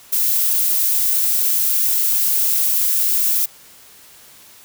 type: noise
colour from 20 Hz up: violet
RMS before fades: -17 dBFS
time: 0.12-3.46 s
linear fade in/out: 10 ms
effects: white hiss -45 dBFS RMS until 4.64 s

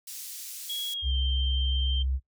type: band-pass noise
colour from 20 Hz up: white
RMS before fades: -40 dBFS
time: 0.07-0.94 s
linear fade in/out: 5 ms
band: 4100 to 16000 Hz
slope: 12 dB/octave
type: tone with pitch glide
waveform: sine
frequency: 3322 to 3143 Hz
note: G#7 to G7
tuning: 0 to +4 cents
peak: -30 dBFS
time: 0.69-2.03 s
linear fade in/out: 10 ms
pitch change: -96 cents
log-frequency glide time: 0.91-1.14 s
type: tone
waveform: sine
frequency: 65.8 Hz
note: C2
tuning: 10 cents sharp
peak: -25 dBFS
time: 1.02-2.2 s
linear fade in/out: 50 ms
effects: noise-tail reverb RT60 0.1 s tail -17 dB re dry

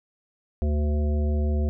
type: harmonic tone with a mistuned harmonic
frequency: 74.5 Hz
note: D2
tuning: 25 cents sharp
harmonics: 1 / 3 / 5 / 7 / 9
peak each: -21 / -31 / -35 / -38 / -40 dBFS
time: 0.62-1.69 s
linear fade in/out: 0 ms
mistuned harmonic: 7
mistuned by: -29 cents
effects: none

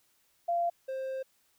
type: tone pair in turn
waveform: sine / triangle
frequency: 689 / 528.3 Hz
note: F5 / C5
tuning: -24 / +17 cents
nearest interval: perfect fourth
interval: 459 cents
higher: first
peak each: -26 / -31 dBFS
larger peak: first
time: 0.48-0.7 / 0.88-1.23 s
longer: second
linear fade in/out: 10 ms
effects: white hiss -70 dBFS RMS until 1.58 s

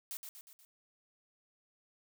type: noise with echo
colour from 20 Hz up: blue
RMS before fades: -42 dBFS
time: 0.11-0.17 s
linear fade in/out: 0 ms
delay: 120 ms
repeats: 4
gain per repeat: -5 dB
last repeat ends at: 0.65 s
effects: none

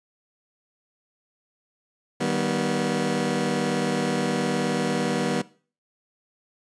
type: chord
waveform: 20% pulse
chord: Eb augmented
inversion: none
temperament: just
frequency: 155.56 / 194.45 / 243.1 Hz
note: Eb3 / G3 / B3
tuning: 0 / -14 / -27 cents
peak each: -24 / -23 / -21 dBFS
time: 2.2-5.42 s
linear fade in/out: 10 ms
effects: noise-tail reverb RT60 0.4 s tail -19 dB re dry + resampled to 22050 Hz

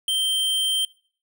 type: tone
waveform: square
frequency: 3136 Hz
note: G7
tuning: in tune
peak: -21 dBFS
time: 0.08-0.85 s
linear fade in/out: 2 ms
effects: noise-tail reverb RT60 0.5 s tail -23 dB re dry

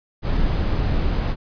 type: noise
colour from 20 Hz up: brown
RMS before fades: -20 dBFS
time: 0.22-1.36 s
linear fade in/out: 50 ms
effects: resampled to 11025 Hz

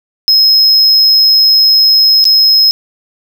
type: tone with dropouts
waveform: triangle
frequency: 5140 Hz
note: E8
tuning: 45 cents flat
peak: -3 dBFS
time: 0.28-2.71 s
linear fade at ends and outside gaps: 0 ms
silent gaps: 2.242-2.253 s
effects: 7-bit

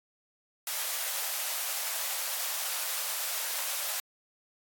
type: high-pass noise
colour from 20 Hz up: white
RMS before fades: -33 dBFS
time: 0.67-4 s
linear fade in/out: 2 ms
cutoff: 530 Hz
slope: 48 dB/octave
effects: AAC 64 kbps

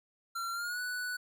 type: tone with pitch glide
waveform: square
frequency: 1367 to 1482.1 Hz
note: F6 to F#6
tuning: -37 to +2 cents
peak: -35 dBFS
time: 0.35-1.17 s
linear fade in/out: 10 ms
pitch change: +139 cents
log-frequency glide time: 0.52-0.8 s
effects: none

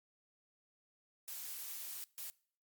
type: noise bursts at uneven times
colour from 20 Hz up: blue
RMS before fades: -45 dBFS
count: 2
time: 1.28-2.04 / 2.18-2.3 s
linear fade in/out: 0 ms
effects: noise-tail reverb RT60 0.5 s tail -23 dB re dry + Opus 48 kbps

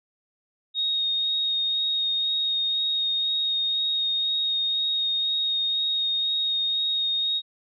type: tone with vibrato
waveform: sine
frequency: 3729 Hz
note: A#7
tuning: in tune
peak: -22 dBFS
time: 0.74-7.42 s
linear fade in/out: 50 ms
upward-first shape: sine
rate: 2 Hz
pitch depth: 12 cents each way
effects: none

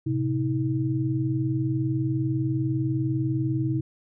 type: tone cluster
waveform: sine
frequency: 111.2 / 131.2 / 319 Hz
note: A2 / C3 / D#4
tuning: +19 / +5 / +43 cents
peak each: -31 / -25 / -27 dBFS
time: 0.06-3.81 s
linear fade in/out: 10 ms
effects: none

